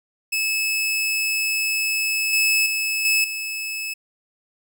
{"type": "tone with level steps", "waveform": "sawtooth", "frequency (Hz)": 2600, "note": "E7", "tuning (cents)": -24, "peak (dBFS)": [-17, -13, -18, -13, -23], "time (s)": [0.32, 3.94], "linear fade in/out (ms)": 10, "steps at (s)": [2.33, 2.66, 3.05, 3.24], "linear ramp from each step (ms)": 2, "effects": []}